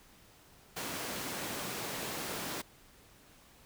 pink high-pass noise, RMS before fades -39 dBFS, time 0.76-2.62 s, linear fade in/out 10 ms, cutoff 170 Hz, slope 12 dB/octave, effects pink hiss -60 dBFS RMS until 3.65 s

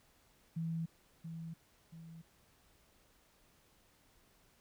sine tone with echo, 164.2 Hz, E3, 6 cents flat, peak -35 dBFS, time 0.56-0.86 s, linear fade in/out 10 ms, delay 680 ms, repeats 2, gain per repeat -7 dB, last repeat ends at 2.22 s, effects pink hiss -69 dBFS RMS until 4.6 s

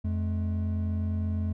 triangle tone pair together, 87.31 / 213.4 Hz, F2 / G#3, 0 / +47 cents, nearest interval octave + minor third, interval 1547 cents, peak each -25 / -31 dBFS, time 0.04-1.53 s, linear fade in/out 10 ms, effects none

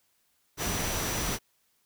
sine tone in noise, 5890 Hz, F#8, 9 cents flat, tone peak -38 dBFS, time 0.57-1.39 s, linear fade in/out 50 ms, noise pink, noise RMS -31 dBFS, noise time 0.57-1.39 s, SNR -10 dB, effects white hiss -71 dBFS RMS until 1.85 s

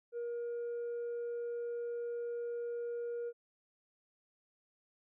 sine tone with tanh clipping, 474.1 Hz, A#4, 29 cents sharp, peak -37 dBFS, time 0.12-3.33 s, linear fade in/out 50 ms, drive 1 dB, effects none

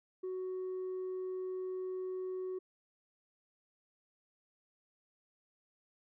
triangle tone with tanh clipping, 371.5 Hz, F#4, 7 cents sharp, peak -37 dBFS, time 0.23-2.59 s, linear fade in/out 10 ms, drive 6 dB, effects none

